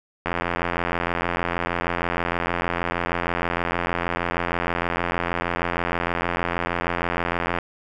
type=click train; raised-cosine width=0.5 ms; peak=-8 dBFS; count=634; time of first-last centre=0.26-7.586 s; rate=86.4 Hz; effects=none